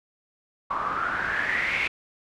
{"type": "noise with low-pass filter sweep", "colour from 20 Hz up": "white", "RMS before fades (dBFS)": -27, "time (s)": [0.7, 1.88], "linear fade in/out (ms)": 10, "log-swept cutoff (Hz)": [1100, 2400], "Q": 7.7, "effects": []}